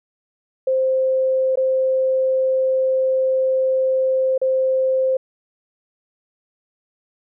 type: tone with dropouts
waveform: sine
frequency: 523.3 Hz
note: C5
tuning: in tune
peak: -15 dBFS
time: 0.67-5.17 s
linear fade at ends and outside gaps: 5 ms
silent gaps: 1.557-1.572 / 4.379-4.415 s
effects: none